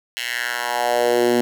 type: tone with high-pass filter sweep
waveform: 10% pulse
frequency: 120.8 Hz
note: B2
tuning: 38 cents flat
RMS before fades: -20 dBFS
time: 0.17-1.41 s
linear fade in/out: 0 ms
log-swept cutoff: 2600 to 260 Hz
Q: 2.6
effects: none